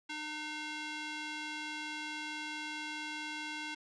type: tone with band-pass filter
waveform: square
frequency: 304.1 Hz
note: D#4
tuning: 40 cents flat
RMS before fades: -41 dBFS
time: 0.09-3.75 s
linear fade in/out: 10 ms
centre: 2700 Hz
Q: 1.1
effects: resampled to 22050 Hz